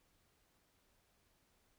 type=silence; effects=pink hiss -75 dBFS RMS until 1.78 s